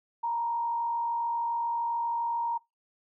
sine tone with frequency modulation, 935 Hz, A#5, 5 cents sharp, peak -27 dBFS, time 0.23-2.58 s, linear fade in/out 10 ms, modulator 47.2 Hz, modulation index 0.35, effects noise-tail reverb RT60 0.2 s tail -23 dB re dry

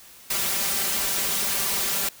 white noise with comb filter, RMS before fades -25 dBFS, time 0.3-2.09 s, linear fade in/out 5 ms, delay 5.1 ms, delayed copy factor +0.85, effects white hiss -48 dBFS RMS until 2.2 s

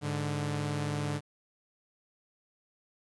sawtooth tone pair together, 103.8 / 146.8 Hz, G#2 / D3, 0 / 0 cents, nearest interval tritone, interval 600 cents, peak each -32 / -28 dBFS, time 0.01-1.21 s, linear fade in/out 50 ms, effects resampled to 24000 Hz + 11-bit

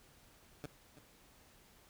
15% pulse tone with echo, 146.83 Hz, D3, in tune, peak -35 dBFS, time 0.64-0.66 s, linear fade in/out 0 ms, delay 330 ms, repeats 1, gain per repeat -14 dB, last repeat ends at 0.99 s, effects pink hiss -64 dBFS RMS until 1.89 s

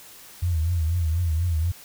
sine tone with vibrato, 83.3 Hz, E2, 19 cents sharp, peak -20 dBFS, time 0.42-1.72 s, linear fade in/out 10 ms, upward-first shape triangle, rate 4.1 Hz, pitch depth 140 cents each way, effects white hiss -46 dBFS RMS until 1.84 s

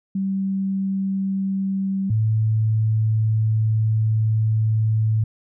sine tone pair in turn, 193.5 / 109.76 Hz, G3 / A2, -22 / -4 cents, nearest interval minor seventh, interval 982 cents, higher first, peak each -20 / -16 dBFS, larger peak second, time 0.15-2.1 / 2.1-5.24 s, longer second, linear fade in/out 5 ms, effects none

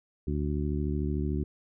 harmonic tone, 73.42 Hz, D2, in tune, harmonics 1 / 2 / 3 / 4 / 5, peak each -30 / -33 / -35 / -36 / -37 dBFS, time 0.27-1.44 s, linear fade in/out 5 ms, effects none

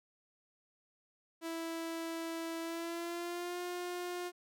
sawtooth tone with pitch glide, 329.6 to 355.3 Hz, E4 to F4, 0 to +30 cents, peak -34 dBFS, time 1.41-4.32 s, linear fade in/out 50 ms, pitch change +130 cents, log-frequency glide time 2.61-3.59 s, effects none

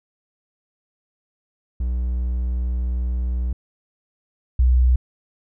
triangle / sine tone pair in turn, 61.3 / 62.37 Hz, B1 / B1, -12 / +18 cents, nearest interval unison, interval 30 cents, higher second, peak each -18 / -12 dBFS, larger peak second, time 1.8-3.53 / 4.59-4.96 s, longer first, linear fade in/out 5 ms, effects none

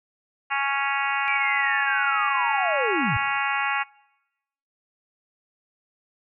harmonic tone, 277.2 Hz, C#4, in tune, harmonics 3 / 4 / 5 / 6 / 7 / 8 / 9 / 10, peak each -28 / -29 / -30 / -31 / -31 / -32 / -33 / -33 dBFS, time 0.5-3.84 s, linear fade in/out 20 ms
sine linear sweep, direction down, 2349 to 90.7 Hz, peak -24 dBFS, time 1.28-3.17 s, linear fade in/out 0 ms
effects noise-tail reverb RT60 0.9 s tail -23 dB re dry

